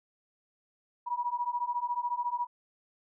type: beating tone pair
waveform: sine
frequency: 959 / 973 Hz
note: A#5 / B5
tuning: +49 / -26 cents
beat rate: 14 Hz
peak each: -33 / -32 dBFS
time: 1.06-2.47 s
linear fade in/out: 20 ms
effects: none